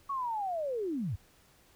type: linear sweep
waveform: sine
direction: down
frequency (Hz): 1133 to 77.78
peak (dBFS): -31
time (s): 0.09-1.16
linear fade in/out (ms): 10
effects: pink hiss -63 dBFS RMS until 1.75 s